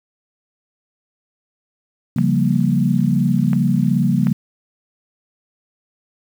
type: chord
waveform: sine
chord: G half-diminished seventh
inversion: second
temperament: equal with one note detuned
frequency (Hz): 138.59 / 173.31 / 196 / 233.1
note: Db3 / F3 / G3 / Bb3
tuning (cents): 0 / -13 / 0 / 0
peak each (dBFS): -19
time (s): 2.16-4.33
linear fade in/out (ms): 5
type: clicks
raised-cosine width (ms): 0.5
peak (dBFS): -15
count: 3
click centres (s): 2.185 / 3.532 / 4.27
effects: 7-bit